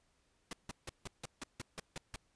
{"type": "noise bursts", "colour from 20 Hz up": "pink", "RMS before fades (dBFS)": -43, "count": 10, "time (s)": [0.51, 2.16], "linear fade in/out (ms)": 2, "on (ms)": 21, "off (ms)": 160, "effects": ["pink hiss -75 dBFS RMS until 2.35 s", "resampled to 22050 Hz"]}